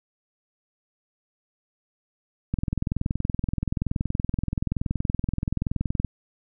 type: click train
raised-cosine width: 5 ms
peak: -12 dBFS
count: 75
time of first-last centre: 2.54-6.047 s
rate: 21.1 Hz
effects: none